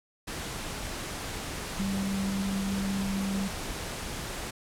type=tone in noise; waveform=sine; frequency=195.5 Hz; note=G3; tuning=4 cents flat; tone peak=-28 dBFS; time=1.79-3.48 s; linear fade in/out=10 ms; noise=pink; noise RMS=-36 dBFS; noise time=0.27-4.51 s; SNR=+5 dB; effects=low-pass 11000 Hz 12 dB/octave